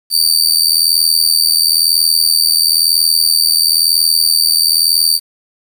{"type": "tone with amplitude modulation", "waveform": "sawtooth", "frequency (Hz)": 4612, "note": "D8", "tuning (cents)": -32, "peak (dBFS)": -3, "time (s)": [0.1, 5.2], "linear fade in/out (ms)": 50, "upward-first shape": "sine", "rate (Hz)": 81, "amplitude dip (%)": 80, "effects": ["7-bit"]}